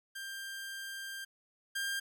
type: tone pair in turn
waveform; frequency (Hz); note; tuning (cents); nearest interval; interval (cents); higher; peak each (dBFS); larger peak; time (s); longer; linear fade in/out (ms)
sawtooth; 1588 / 1597.2; G6 / G6; +22 / +32; unison; 10; second; -37 / -30; second; 0.15-1.25 / 1.75-2; first; 10
effects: 12-bit